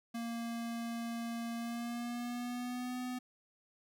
square tone with pitch glide, 232.5 to 250.6 Hz, A#3 to B3, -4 to +25 cents, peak -38 dBFS, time 0.14-3.19 s, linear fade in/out 10 ms, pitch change +129 cents, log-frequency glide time 1.56-2.99 s, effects none

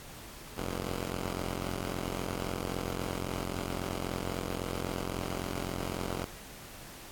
5% pulse tone pair together, 43.73 / 96.1 Hz, F1 / G2, +3 / -34 cents, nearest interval octave + major second, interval 1363 cents, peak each -24 / -28 dBFS, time 0.57-6.25 s, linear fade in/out 10 ms, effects pink hiss -48 dBFS RMS until 7.11 s + AAC 64 kbps

